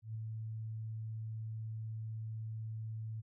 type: tone with ADSR envelope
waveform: sine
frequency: 110.5 Hz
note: A2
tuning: 8 cents sharp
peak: -37 dBFS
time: 0.02-3.22 s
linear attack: 130 ms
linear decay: 7 ms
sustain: -2 dB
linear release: 24 ms
effects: none